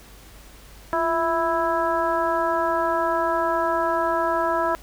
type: harmonic tone with a mistuned harmonic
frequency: 329.6 Hz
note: E4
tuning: in tune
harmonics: 1 / 2 / 3 / 4 / 5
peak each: -28 / -24 / -24 / -27 / -31 dBFS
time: 0.93-4.75 s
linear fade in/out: 0 ms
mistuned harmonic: 1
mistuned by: +72 cents
effects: added 50 Hz sine -46 dBFS peak until 4.82 s + pink hiss -48 dBFS RMS until 4.82 s